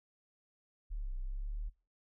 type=linear two-way sweep; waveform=sine; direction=down then up; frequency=39.26 to 30.87 to 39.26 Hz; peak=-36 dBFS; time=0.9-1.7 s; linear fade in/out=20 ms; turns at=1.14 s; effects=noise-tail reverb RT60 0.3 s tail -20 dB re dry